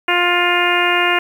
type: harmonic tone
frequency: 352.2 Hz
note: F4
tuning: 15 cents sharp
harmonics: 1 / 2 / 3 / 4 / 5 / 6 / 7 / 8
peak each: -21 / -21 / -21 / -21 / -21 / -21 / -21 / -21 dBFS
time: 0.08-1.19 s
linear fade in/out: 5 ms
effects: 7-bit